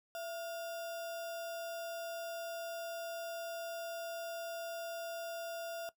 sine tone with sample-and-hold, 671 Hz, E5, 31 cents sharp, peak -39 dBFS, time 0.15-5.89 s, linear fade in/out 0 ms, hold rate 2100 Hz, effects noise-tail reverb RT60 0.1 s tail -18 dB re dry

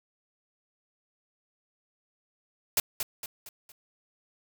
white noise with echo, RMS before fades -24 dBFS, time 2.77-2.8 s, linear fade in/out 2 ms, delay 230 ms, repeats 4, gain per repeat -7 dB, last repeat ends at 3.72 s, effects none

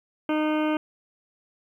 harmonic tone, 307 Hz, D#4, 23 cents flat, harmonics 1 / 2 / 3 / 4 / 5 / 7 / 8 / 9 / 10, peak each -23 / -29 / -33 / -35 / -37 / -40 / -41 / -42 / -43 dBFS, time 0.29-0.77 s, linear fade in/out 2 ms, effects 10-bit

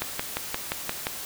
click train, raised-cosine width 0.3 ms, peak -10 dBFS, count 7, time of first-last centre 0.02-1.069 s, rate 5.72 Hz, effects white hiss -36 dBFS RMS until 1.25 s

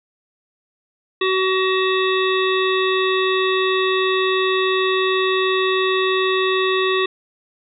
harmonic tone with a mistuned harmonic, 376.9 Hz, F#4, 32 cents sharp, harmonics 1 / 3 / 5 / 7 / 9 / 10, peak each -18 / -23 / -25 / -26 / -28 / -28 dBFS, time 1.21-7.06 s, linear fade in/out 5 ms, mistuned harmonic 9, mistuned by +33 cents, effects none

